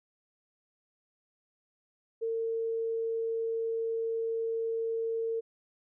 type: tone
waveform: sine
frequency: 454 Hz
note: A#4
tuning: 46 cents flat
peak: -29 dBFS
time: 2.21-5.41 s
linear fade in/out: 20 ms
effects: none